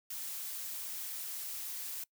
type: noise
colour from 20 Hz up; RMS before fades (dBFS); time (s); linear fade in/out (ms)
blue; -41; 0.1-2.04; 5
effects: noise-tail reverb RT60 0.1 s tail -23 dB re dry